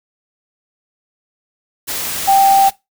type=tone in noise; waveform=sine; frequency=784 Hz; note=G5; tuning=in tune; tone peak=-7 dBFS; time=2.27-2.7 s; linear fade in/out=20 ms; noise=white; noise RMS=-22 dBFS; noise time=1.87-2.71 s; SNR=+12 dB; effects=noise-tail reverb RT60 0.2 s tail -19 dB re dry